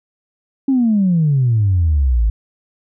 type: exponential sweep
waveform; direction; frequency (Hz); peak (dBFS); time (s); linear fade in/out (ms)
sine; down; 277.2 to 51.9; -10; 0.68-2.3; 5
effects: tanh soft clip ceiling -7 dBFS